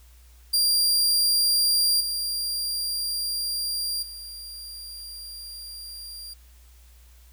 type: tone with level steps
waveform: sawtooth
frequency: 4767 Hz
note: D8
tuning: 25 cents sharp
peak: -16 / -23 / -34 dBFS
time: 0.53-6.34 s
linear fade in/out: 10 ms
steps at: 2 / 4.02 s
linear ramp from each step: 10 ms
effects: added 60 Hz sine -49 dBFS peak until 7.32 s + white hiss -59 dBFS RMS until 7.32 s